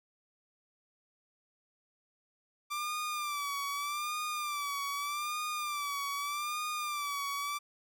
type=tone with vibrato; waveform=sawtooth; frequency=1174 Hz; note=D6; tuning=1 cent flat; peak=-30 dBFS; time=2.7-7.59 s; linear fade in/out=20 ms; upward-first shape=sine; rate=0.82 Hz; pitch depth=72 cents each way; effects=none